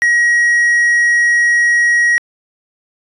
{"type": "tone", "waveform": "triangle", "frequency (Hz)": 1900, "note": "A#6", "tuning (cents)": 33, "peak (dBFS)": -7, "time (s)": [0.02, 2.18], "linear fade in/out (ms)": 0, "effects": ["resampled to 24000 Hz"]}